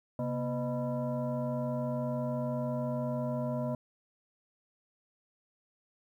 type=tone with frequency modulation; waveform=sine; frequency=240 Hz; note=B3; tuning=49 cents flat; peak=-30 dBFS; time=0.19-3.75 s; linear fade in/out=2 ms; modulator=374 Hz; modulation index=1.4; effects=11-bit